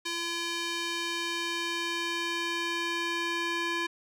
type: tone with band-pass filter sweep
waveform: square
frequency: 340 Hz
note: F4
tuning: 46 cents flat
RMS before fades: -32 dBFS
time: 0.05-3.87 s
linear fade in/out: 10 ms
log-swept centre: 3900 to 2200 Hz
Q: 1
effects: none